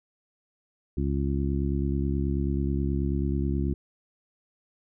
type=harmonic tone; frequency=69.3 Hz; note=C#2; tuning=in tune; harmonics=1 / 2 / 3 / 4 / 5; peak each=-27 / -30 / -32 / -33 / -34 dBFS; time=0.97-3.74 s; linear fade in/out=5 ms; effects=none